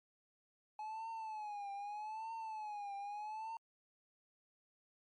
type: tone with vibrato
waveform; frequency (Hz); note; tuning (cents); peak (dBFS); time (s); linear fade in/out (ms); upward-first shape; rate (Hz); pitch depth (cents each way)
triangle; 850; G#5; +40; -40; 0.79-3.57; 2; triangle; 0.81; 120
effects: MP3 48 kbps